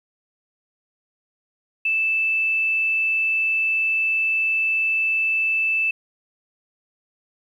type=tone; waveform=sine; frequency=2637 Hz; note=E7; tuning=in tune; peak=-18 dBFS; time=1.85-5.91 s; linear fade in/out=5 ms; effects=9-bit